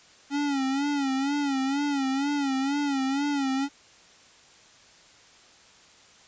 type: tone with vibrato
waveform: square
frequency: 277.2 Hz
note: C#4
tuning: in tune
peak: -25 dBFS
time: 0.3-3.69 s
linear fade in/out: 50 ms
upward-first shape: sine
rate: 2.1 Hz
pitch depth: 83 cents each way
effects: white hiss -54 dBFS RMS until 6.27 s + resampled to 16000 Hz